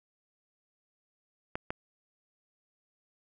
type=clicks; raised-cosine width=0.5 ms; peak=-18 dBFS; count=2; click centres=1.555 / 1.705 s; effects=none